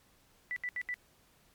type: tone bursts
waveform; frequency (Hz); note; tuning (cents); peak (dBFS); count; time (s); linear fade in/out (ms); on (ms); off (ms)
sine; 1975.5; B6; 0; -33; 4; 0.51-0.941; 0; 53; 73
effects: pink hiss -66 dBFS RMS until 1.54 s + MP3 96 kbps